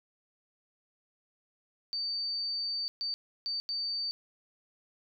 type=tone bursts at uneven times; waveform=sine; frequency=4596 Hz; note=D8; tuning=38 cents flat; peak=-31 dBFS; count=4; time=1.93-2.88 / 3.01-3.14 / 3.46-3.6 / 3.69-4.11 s; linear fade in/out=0 ms; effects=none